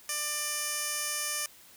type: tone with band-pass filter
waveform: 15% pulse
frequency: 595 Hz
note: D5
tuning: 22 cents sharp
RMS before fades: -33 dBFS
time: 0.09-1.46 s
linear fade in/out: 2 ms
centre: 9000 Hz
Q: 0.97
effects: white hiss -55 dBFS RMS until 1.76 s